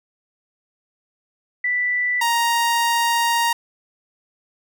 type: tone pair in turn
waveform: sine / sawtooth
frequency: 1975.5 / 935 Hz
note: B6 / A#5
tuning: 0 / +5 cents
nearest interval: octave + minor second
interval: 1295 cents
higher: first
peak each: -18 / -13 dBFS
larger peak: second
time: 1.64-2.21 / 2.21-3.53 s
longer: second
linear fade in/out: 5 ms
effects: none